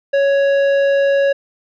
sine tone with tanh clipping, 556 Hz, C#5, 5 cents sharp, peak -13 dBFS, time 0.13-1.33 s, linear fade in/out 10 ms, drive 11 dB, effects none

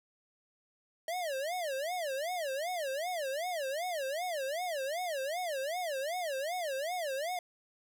square tone with vibrato, 622.3 Hz, D#5, in tune, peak -34 dBFS, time 1.08-7.39 s, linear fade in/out 2 ms, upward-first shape sine, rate 2.6 Hz, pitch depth 290 cents each way, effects none

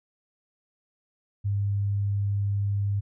sine tone, 100.7 Hz, G2, 47 cents sharp, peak -23 dBFS, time 1.44-3.01 s, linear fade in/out 20 ms, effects none

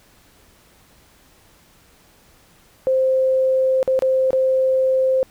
sine tone with dropouts, 523.3 Hz, C5, in tune, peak -14 dBFS, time 2.87-5.23 s, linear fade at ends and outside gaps 0 ms, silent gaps 3.829-3.877 / 3.991-4.022 / 4.306-4.331 s, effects pink hiss -53 dBFS RMS until 5.3 s

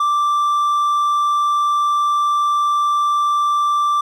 triangle tone, 1174.7 Hz, D6, in tune, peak -12 dBFS, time 0-4.01 s, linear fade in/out 5 ms, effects none

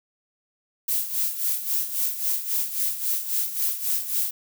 violet noise with tremolo, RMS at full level -23 dBFS, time 0.88-4.31 s, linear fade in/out 5 ms, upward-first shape sine, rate 3.7 Hz, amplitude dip 70%, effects none

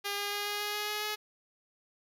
5% pulse tone with pitch steps, 404.6 / 407.2 / 409.8 / 412.4 / 415 / 417.7 / 420.3 / 423 Hz, G#4 / G#4 / G#4 / G#4 / G#4 / G#4 / G#4 / G#4, -45 / -34 / -23 / -12 / -1 / +10 / +21 / +32 cents, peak -21 dBFS, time 0.04-1.16 s, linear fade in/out 20 ms, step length 140 ms, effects none

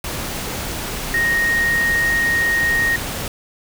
sine tone in noise, 1864.7 Hz, A#6, in tune, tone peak -15 dBFS, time 1.14-2.96 s, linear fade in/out 2 ms, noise pink, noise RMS -26 dBFS, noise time 0.04-3.28 s, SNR +8 dB, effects none

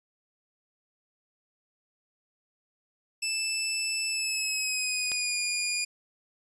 15% pulse tone with pitch glide, 2637 to 2432 Hz, E7 to D#7, 0 to -40 cents, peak -20 dBFS, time 3.22-5.85 s, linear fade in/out 10 ms, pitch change -140 cents, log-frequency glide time 4.09-5.38 s
click, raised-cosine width 0.2 ms, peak -18 dBFS, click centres 5.118 s
effects resampled to 22050 Hz

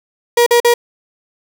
35% pulse tone bursts, 476.3 Hz, A#4, 37 cents sharp, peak -6 dBFS, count 3, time 0.37-0.74 s, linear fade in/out 5 ms, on 94 ms, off 44 ms, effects none

